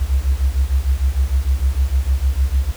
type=beating tone pair; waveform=sine; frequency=63.5 / 70.1 Hz; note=B1 / C#2; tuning=+49 / +20 cents; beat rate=6.6 Hz; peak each=-17 dBFS; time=0-2.72 s; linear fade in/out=20 ms; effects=pink hiss -38 dBFS RMS until 2.76 s